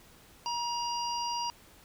harmonic tone with a mistuned harmonic, 953 Hz, A#5, 38 cents sharp, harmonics 1 / 3 / 5 / 6, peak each -32 / -41 / -38 / -42 dBFS, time 0.46-1.5 s, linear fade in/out 0 ms, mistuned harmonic 3, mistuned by -21 cents, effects pink hiss -57 dBFS RMS until 1.84 s

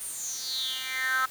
10% pulse tone with high-pass filter sweep, 260.5 Hz, C4, 7 cents flat, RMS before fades -31 dBFS, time 0-1.26 s, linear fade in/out 10 ms, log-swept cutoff 10000 to 1300 Hz, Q 6.9, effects white hiss -46 dBFS RMS until 1.3 s

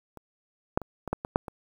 clicks, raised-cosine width 1 ms, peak -29 / -8 / -24 / -20 / -12 / -18 / -7 / -23 dBFS, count 8, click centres 0.173 / 0.775 / 0.817 / 1.077 / 1.13 / 1.249 / 1.359 / 1.482 s, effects 8-bit

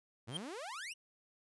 sawtooth exponential sweep, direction up, 103.83 to 3001 Hz, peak -39 dBFS, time 0.27-0.94 s, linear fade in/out 20 ms
square tone with exponential growth, 3173 Hz, G7, 20 cents sharp, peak -34 dBFS, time 0.29-0.37 s, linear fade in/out 5 ms, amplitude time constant 17 ms
effects resampled to 24000 Hz

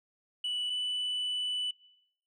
sine tone pair in turn, 2960 / 2981 Hz, F#7 / F#7, 0 / +12 cents, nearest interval unison, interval 12 cents, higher second, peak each -28 dBFS, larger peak neither, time 0.44-0.7 / 0.7-1.71 s, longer second, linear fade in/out 5 ms, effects noise-tail reverb RT60 0.8 s tail -24 dB re dry + tanh soft clip ceiling -29 dBFS

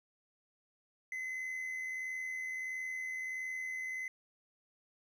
triangle tone with amplitude modulation, 2040 Hz, C7, 44 cents flat, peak -34 dBFS, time 1.12-4.08 s, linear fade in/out 2 ms, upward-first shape sine, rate 81.5 Hz, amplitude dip 35%, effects none

